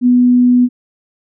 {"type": "tone", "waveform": "sine", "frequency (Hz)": 246.9, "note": "B3", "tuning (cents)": 0, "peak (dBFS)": -6, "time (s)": [0.01, 0.69], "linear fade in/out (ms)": 50, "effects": []}